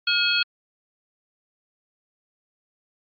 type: tone cluster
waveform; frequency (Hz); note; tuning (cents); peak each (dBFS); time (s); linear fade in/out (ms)
sine; 1424 / 2557 / 3276 / 4341; F6 / D#7 / G#7 / C#8; +33 / +47 / -24 / -37; -24; 0.07-0.43; 5
effects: MP3 32 kbps